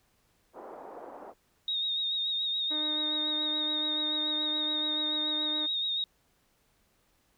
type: band-pass noise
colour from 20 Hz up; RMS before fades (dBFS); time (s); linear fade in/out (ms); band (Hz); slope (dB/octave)
white; -45; 0.53-1.34; 50; 300 to 910; 24
type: tone with vibrato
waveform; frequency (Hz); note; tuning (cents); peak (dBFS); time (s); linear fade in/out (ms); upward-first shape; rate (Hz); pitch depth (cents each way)
sine; 3729; A#7; 0; -28; 1.68-6.04; 2; sine; 7; 39
type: harmonic tone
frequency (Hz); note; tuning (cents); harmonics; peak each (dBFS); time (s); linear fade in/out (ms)
304.4; D#4; -38; 1 / 2 / 3 / 4 / 5 / 6 / 7; -38 / -44 / -48 / -50 / -52 / -54 / -55; 2.7-5.67; 20
effects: pink hiss -70 dBFS RMS until 7.37 s